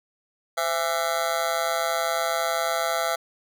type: tone with amplitude modulation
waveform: 25% pulse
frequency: 670 Hz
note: E5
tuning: 28 cents sharp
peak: -15 dBFS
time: 0.57-3.16 s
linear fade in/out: 10 ms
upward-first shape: sine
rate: 152 Hz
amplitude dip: 100%
effects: none